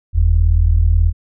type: tone pair together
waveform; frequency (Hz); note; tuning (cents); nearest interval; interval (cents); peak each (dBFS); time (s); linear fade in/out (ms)
sine; 43.91 / 82.41; F1 / E2; +10 / 0; major seventh; 1090; -12; 0.13-1.13; 50
effects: none